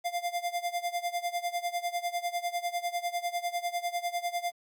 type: tone with tremolo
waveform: square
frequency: 698.5 Hz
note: F5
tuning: in tune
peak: -28 dBFS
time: 0.04-4.52 s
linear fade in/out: 20 ms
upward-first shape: sine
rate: 10 Hz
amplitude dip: 85%
effects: 11-bit